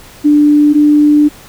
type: tone pair in turn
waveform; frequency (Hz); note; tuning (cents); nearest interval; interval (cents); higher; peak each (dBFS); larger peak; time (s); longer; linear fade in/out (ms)
sine; 295.4 / 296.5; D4 / D4; +10 / +17; unison; 7; second; -4; neither; 0.24-0.74 / 0.74-1.29; second; 20
effects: pink hiss -37 dBFS RMS until 1.48 s